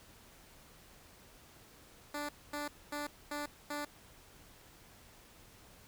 10% pulse tone bursts, 293.1 Hz, D4, 3 cents flat, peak -29 dBFS, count 5, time 2.14-3.85 s, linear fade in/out 5 ms, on 150 ms, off 240 ms, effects pink hiss -59 dBFS RMS until 5.87 s

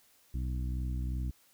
harmonic tone, 62.8 Hz, B1, 30 cents sharp, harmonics 1 / 2 / 3 / 4 / 5, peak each -32 / -39 / -46 / -47 / -50 dBFS, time 0.34-1.31 s, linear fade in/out 5 ms, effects white hiss -65 dBFS RMS until 1.53 s

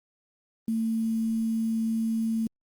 sine tone with quantisation, 224.6 Hz, A3, 36 cents sharp, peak -24 dBFS, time 0.68-2.47 s, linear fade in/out 2 ms, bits 8, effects Opus 32 kbps

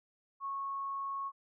sine tone, 1100 Hz, C#6, 14 cents flat, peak -35 dBFS, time 0.4-1.32 s, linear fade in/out 50 ms, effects none

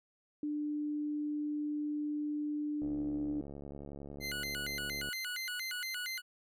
sine tone, 297.4 Hz, D4, 22 cents sharp, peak -33 dBFS, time 0.43-3.41 s, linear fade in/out 2 ms
click train, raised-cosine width 2 ms, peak -33 dBFS, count 162, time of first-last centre 2.82-5.088 s, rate 71 Hz
25% pulse tone with vibrato, 1744 Hz, A6, 16 cents flat, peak -33 dBFS, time 4.2-6.22 s, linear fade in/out 50 ms, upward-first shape square, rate 4.3 Hz, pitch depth 300 cents each way
effects none

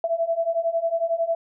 sine beating tone pair, 659.3 / 670.3 Hz, E5 / E5, 0 / +29 cents, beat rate 11 Hz, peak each -25 / -23 dBFS, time 0.04-1.35 s, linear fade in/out 2 ms, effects none

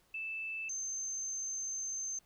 sine tone pair in turn, 2637 / 6272 Hz, E7 / G8, 0 / 0 cents, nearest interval octave + minor third, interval 1500 cents, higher second, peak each -37 / -36 dBFS, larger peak second, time 0.14-0.69 / 0.69-2.19 s, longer second, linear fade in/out 5 ms, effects pink hiss -70 dBFS RMS until 2.25 s

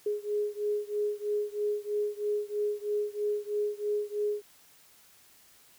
sine beating tone pair, 415.3 / 418.4 Hz, G#4 / G#4, 0 / +13 cents, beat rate 3.1 Hz, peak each -31 / -32 dBFS, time 0.06-4.42 s, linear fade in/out 5 ms, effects white hiss -59 dBFS RMS until 5.78 s

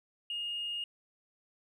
triangle tone with tanh clipping, 2848 Hz, F7, 33 cents sharp, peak -34 dBFS, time 0.3-0.84 s, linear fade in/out 2 ms, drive 4 dB, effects none

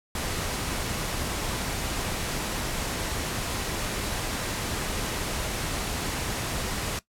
pink noise, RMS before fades -30 dBFS, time 0.15-6.99 s, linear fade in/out 2 ms, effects noise-tail reverb RT60 0.1 s tail -17 dB re dry + low-pass 12000 Hz 12 dB/octave

